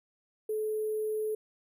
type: tone with sample-and-hold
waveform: sine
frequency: 430.4 Hz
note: A4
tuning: 38 cents flat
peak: -29 dBFS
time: 0.49-1.35 s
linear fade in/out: 5 ms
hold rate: 11025 Hz
effects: none